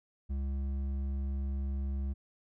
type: tone with hard clipping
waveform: sine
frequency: 68.1 Hz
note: C#2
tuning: 30 cents flat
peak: -33 dBFS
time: 0.29-2.14 s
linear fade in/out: 20 ms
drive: 7 dB
effects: none